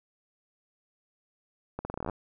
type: accelerating click train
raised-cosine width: 1 ms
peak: -20 dBFS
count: 12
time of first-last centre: 1.79-2.097 s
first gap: 60 ms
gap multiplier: 0.83
effects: none